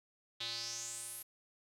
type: tone with band-pass filter sweep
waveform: square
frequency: 116.54 Hz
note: A#2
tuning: in tune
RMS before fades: -43 dBFS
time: 0.4-1.23 s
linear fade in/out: 10 ms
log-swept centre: 3600 to 12000 Hz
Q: 5.2
effects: none